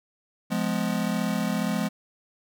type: chord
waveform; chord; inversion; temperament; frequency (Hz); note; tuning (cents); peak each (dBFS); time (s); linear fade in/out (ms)
square; F diminished; none; just; 174.61 / 209.5 / 251.4; F3 / Ab3 / Cb4; 0 / +15 / +31; -30 / -28 / -31; 0.5-1.89; 20
effects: none